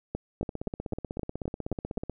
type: two click trains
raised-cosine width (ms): 2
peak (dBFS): -17 / -20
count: 8 / 28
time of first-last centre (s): 0.15-1.978 / 0.43-2.097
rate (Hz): 3.83 / 16.2
effects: none